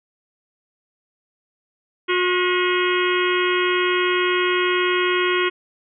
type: harmonic tone with a mistuned harmonic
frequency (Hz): 361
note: F#4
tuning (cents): -43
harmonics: 1 / 3 / 4 / 5 / 6 / 7 / 8 / 9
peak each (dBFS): -20 / -25 / -26 / -27 / -28 / -28 / -29 / -30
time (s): 2.08-5.5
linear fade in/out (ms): 20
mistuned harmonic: 5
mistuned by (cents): +94
effects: none